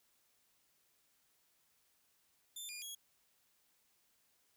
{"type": "tone with pitch steps", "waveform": "15% pulse", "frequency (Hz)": [3549, 2423, 3319], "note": ["A7", "D#7", "G#7"], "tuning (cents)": [14, -47, -2], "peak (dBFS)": -38, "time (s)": [2.56, 2.95], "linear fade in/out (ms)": 5, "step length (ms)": 130, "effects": ["white hiss -75 dBFS RMS until 4.56 s"]}